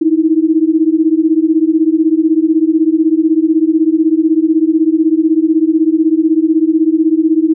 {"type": "beating tone pair", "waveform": "sine", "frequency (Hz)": [311.1, 327.1], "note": ["D#4", "E4"], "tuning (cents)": [0, -13], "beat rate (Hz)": 16, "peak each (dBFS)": -11, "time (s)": [0.01, 7.54], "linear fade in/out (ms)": 10, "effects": []}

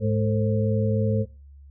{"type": "harmonic tone with a mistuned harmonic", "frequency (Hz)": 106.2, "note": "G#2", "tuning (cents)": 39, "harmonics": [1, 2, 4, 5], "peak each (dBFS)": [-22, -26, -28, -29], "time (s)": [0, 1.26], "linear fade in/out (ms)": 50, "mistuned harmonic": 4, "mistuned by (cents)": 90, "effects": ["noise-tail reverb RT60 0.3 s tail -21 dB re dry", "added 70 Hz sine -44 dBFS peak until 1.7 s"]}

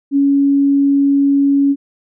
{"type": "tone", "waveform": "sine", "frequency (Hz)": 279.5, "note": "C#4", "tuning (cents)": 14, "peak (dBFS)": -9, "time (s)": [0.11, 1.76], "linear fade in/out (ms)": 50, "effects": []}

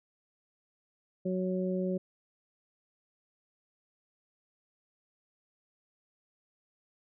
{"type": "harmonic tone", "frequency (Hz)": 185, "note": "F#3", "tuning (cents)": 0, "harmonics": [1, 2, 3], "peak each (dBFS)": [-31, -34, -36], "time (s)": [1.25, 1.98], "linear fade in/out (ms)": 10, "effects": []}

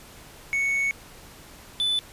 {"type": "tone pair in turn", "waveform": "triangle", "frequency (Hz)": [2217, 3497], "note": ["C#7", "A7"], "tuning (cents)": [0, -11], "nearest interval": "minor sixth", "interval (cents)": 789, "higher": "second", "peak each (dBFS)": -20, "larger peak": "neither", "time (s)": [[0.53, 0.91], [1.8, 1.99]], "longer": "first", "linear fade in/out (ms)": 0, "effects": ["pink hiss -47 dBFS RMS until 2.12 s", "resampled to 32000 Hz"]}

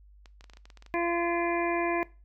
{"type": "clicks", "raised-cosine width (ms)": 0.2, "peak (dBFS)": -33, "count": 11, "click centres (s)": [0.258, 0.409, 0.442, 0.498, 0.535, 0.571, 0.655, 0.702, 0.773, 0.824, 0.863]}
{"type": "harmonic tone", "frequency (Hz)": 342.6, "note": "F4", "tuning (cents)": -33, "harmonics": [1, 2, 3, 5, 6, 7], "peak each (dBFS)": [-29, -32, -34, -36, -37, -37], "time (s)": [0.94, 2.03], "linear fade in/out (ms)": 0}
{"effects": ["noise-tail reverb RT60 0.3 s tail -19 dB re dry", "added 50 Hz sine -52 dBFS peak until 2.24 s"]}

